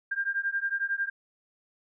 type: beating tone pair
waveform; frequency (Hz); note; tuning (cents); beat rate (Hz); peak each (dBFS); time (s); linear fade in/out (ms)
sine; 1593 / 1604; G6 / G6; +27 / +39; 11; -30; 0.11-1.1; 10
effects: none